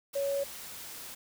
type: tone in noise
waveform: sine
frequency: 558 Hz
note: C#5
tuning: 11 cents sharp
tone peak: -28 dBFS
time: 0.15-0.44 s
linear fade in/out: 10 ms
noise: white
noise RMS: -44 dBFS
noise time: 0.13-1.15 s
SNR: +13 dB
effects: none